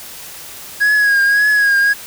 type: tone with vibrato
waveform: triangle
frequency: 1654 Hz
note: G#6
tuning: 8 cents flat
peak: -8 dBFS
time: 0.8-1.94 s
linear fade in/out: 20 ms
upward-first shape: triangle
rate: 1.8 Hz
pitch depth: 54 cents each way
effects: white hiss -33 dBFS RMS until 2.06 s